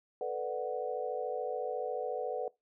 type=chord; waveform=sine; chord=B minor seventh; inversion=third; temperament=equal; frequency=440 / 493.9 / 587.3 / 740 Hz; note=A4 / B4 / D5 / F#5; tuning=0 / 0 / 0 / 0 cents; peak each=-39 / -36 / -40 / -39 dBFS; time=0.21-2.48 s; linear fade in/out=2 ms; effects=noise-tail reverb RT60 0.2 s tail -22 dB re dry